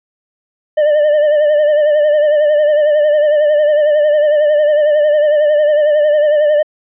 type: tone with vibrato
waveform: triangle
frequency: 599 Hz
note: D5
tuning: 34 cents sharp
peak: -6 dBFS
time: 0.77-6.63 s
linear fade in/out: 10 ms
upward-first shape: sine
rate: 11 Hz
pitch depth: 48 cents each way
effects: resampled to 8000 Hz